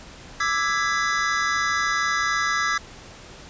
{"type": "chord", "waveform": "square", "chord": "E dominant seventh", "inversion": "third", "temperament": "equal with one note detuned", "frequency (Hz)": [1174.7, 1318.5, 1661.2, 1993.9], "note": ["D6", "E6", "G#6", "B6"], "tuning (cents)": [0, 0, 0, 16], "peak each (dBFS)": [-28, -27, -26, -28], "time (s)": [0.4, 2.78], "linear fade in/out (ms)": 5, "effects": ["pink hiss -43 dBFS RMS until 3.49 s", "resampled to 16000 Hz"]}